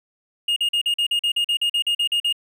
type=tone bursts; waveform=triangle; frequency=2847 Hz; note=F7; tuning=33 cents sharp; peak=-16 dBFS; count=15; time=0.48-2.327 s; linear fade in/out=5 ms; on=83 ms; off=43 ms; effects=none